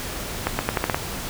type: accelerating click train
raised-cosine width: 0.5 ms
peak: -5 dBFS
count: 7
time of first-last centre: 0.47-0.945 s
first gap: 120 ms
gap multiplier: 0.83
effects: pink hiss -31 dBFS RMS until 1.29 s

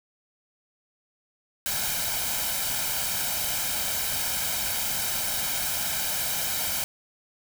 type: noise with comb filter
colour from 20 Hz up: white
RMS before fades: -28 dBFS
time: 1.66-6.84 s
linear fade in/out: 0 ms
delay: 1.3 ms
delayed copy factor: +0.65
effects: none

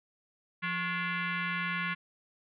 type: tone with frequency modulation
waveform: sine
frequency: 174.61 Hz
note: F3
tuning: in tune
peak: -30 dBFS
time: 0.62-1.95 s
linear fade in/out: 20 ms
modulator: 630 Hz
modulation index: 3.9
effects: none

